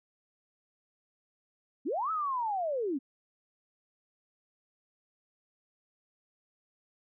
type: linear two-way sweep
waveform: sine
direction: up then down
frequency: 218.6 to 1318.5 to 247.2 Hz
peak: -29 dBFS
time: 1.85-2.99 s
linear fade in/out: 20 ms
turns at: 2.11 s
effects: none